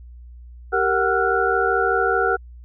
sine tone cluster, 391.6 / 464.9 / 746 / 1366 / 1451 Hz, G4 / A#4 / F#5 / F6 / F#6, -2 / -5 / +14 / -39 / -34 cents, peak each -23 dBFS, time 0.72-2.37 s, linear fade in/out 20 ms, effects added 60 Hz sine -38 dBFS peak until 2.64 s

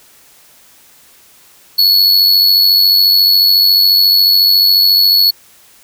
square tone with amplitude modulation, 4393 Hz, C#8, 16 cents flat, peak -5 dBFS, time 1.78-5.31 s, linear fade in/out 10 ms, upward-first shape sine, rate 94.1 Hz, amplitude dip 45%, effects white hiss -45 dBFS RMS until 5.83 s

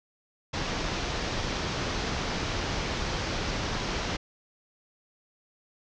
pink low-pass noise, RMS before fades -31 dBFS, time 0.53-4.17 s, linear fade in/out 10 ms, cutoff 6200 Hz, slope 48 dB/octave, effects none

